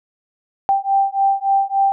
sine beating tone pair, 784 / 787.5 Hz, G5 / G5, 0 / +8 cents, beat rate 3.5 Hz, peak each -17 / -17 dBFS, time 0.69-1.92 s, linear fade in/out 0 ms, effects none

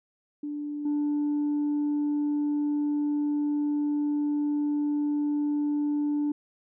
sine tone with level steps, 293.7 Hz, D4, in tune, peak -30 / -22 dBFS, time 0.43-6.32 s, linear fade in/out 5 ms, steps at 0.85 s, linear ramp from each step 5 ms, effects tanh soft clip ceiling -22 dBFS

